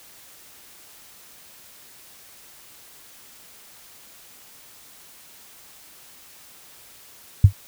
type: tone with exponential decay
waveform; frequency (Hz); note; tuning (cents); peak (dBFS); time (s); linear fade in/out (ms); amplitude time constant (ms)
sine; 98; G2; 0; -3; 7.44-7.53; 5; 18
effects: white hiss -48 dBFS RMS until 7.67 s